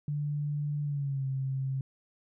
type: tone with pitch glide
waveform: sine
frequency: 146.83 to 133.87 Hz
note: D3 to C3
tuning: 0 to +40 cents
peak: -29 dBFS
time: 0.08-1.81 s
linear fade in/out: 2 ms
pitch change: -160 cents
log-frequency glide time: 0.83-1.26 s
effects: none